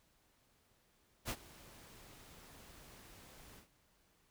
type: noise with ADSR envelope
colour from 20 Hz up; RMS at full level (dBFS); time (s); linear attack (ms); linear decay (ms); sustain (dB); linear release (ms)
pink; -38; 1.25-3.68; 49; 56; -20; 110
effects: pink hiss -73 dBFS RMS until 4.3 s